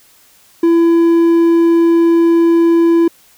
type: tone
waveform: triangle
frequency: 335.4 Hz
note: E4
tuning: 30 cents sharp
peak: -5 dBFS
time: 0.63-3.08 s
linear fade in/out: 5 ms
effects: white hiss -48 dBFS RMS until 3.37 s